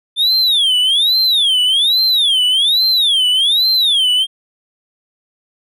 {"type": "tone with vibrato", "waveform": "triangle", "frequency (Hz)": 3500, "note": "A7", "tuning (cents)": -10, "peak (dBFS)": -9, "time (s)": [0.16, 4.27], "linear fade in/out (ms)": 50, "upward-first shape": "sine", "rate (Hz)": 1.2, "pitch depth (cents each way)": 290, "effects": []}